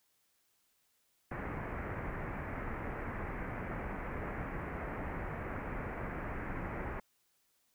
pink low-pass noise, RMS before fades -40 dBFS, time 1.31-7 s, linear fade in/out 5 ms, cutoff 2200 Hz, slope 48 dB/octave, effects white hiss -75 dBFS RMS until 7.74 s

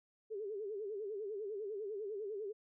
sine tone with vibrato, 415.3 Hz, G#4, in tune, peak -39 dBFS, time 0.3-2.53 s, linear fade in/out 20 ms, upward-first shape sine, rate 10 Hz, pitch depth 120 cents each way, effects none

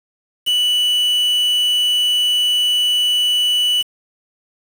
triangle tone with quantisation, 2960 Hz, F#7, in tune, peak -12 dBFS, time 0.46-3.83 s, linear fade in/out 20 ms, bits 5, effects none

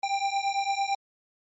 square beating tone pair, 787 / 795.9 Hz, G5 / G5, +7 / +26 cents, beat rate 8.9 Hz, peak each -29 dBFS, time 0.03-0.95 s, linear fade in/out 5 ms, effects MP3 32 kbps

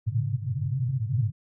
white band-pass noise, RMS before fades -27 dBFS, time 0.06-1.32 s, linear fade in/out 20 ms, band 100 to 140 Hz, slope 96 dB/octave, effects none

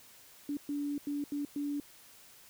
sine tone bursts at uneven times, 288.5 Hz, D4, 31 cents flat, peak -32 dBFS, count 5, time 0.49-0.57 / 0.69-0.98 / 1.07-1.24 / 1.32-1.45 / 1.56-1.8 s, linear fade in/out 2 ms, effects white hiss -57 dBFS RMS until 2.49 s

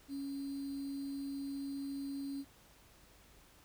sine tone with sample-and-hold, 277.2 Hz, C#4, in tune, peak -38 dBFS, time 0.08-2.45 s, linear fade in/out 50 ms, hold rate 4410 Hz, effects added 50 Hz sine -69 dBFS peak until 3.64 s + pink hiss -63 dBFS RMS until 3.64 s

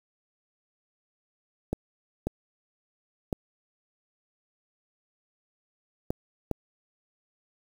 clicks, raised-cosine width 2 ms, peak -14 dBFS, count 5, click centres 1.73 / 2.27 / 3.328 / 6.105 / 6.513 s, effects 7-bit

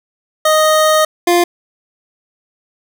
25% pulse tone pair in turn, 622 / 349.1 Hz, D#5 / F4, -1 / -1 cents, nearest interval minor seventh, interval 1000 cents, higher first, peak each -5 dBFS, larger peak neither, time 0.45-1.05 / 1.27-1.44 s, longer first, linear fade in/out 5 ms, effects none

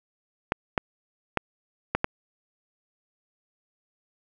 clicks, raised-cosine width 0.5 ms, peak -7 dBFS, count 5, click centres 0.521 / 0.778 / 1.373 / 1.95 / 2.044 s, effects none

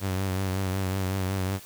sawtooth tone with vibrato, 95 Hz, F#2, 46 cents sharp, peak -22 dBFS, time 0-1.6 s, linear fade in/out 50 ms, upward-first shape triangle, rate 5.4 Hz, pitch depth 55 cents each way, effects white hiss -47 dBFS RMS until 1.65 s

